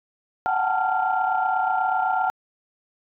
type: tone cluster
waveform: sine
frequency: 729 / 757 / 862 / 899 / 1386 Hz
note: F#5 / F#5 / A5 / A5 / F6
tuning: -26 / +39 / -36 / +37 / -14 cents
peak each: -28 / -23 / -26 / -30 / -26 dBFS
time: 0.46-2.3 s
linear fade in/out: 0 ms
effects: tanh soft clip ceiling -9 dBFS